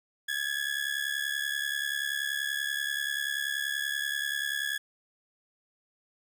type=ring-modulated tone; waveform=30% pulse; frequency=1685 Hz; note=G#6; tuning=25 cents sharp; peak=-24 dBFS; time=0.28-4.78 s; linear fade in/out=10 ms; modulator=35.2 Hz; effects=11-bit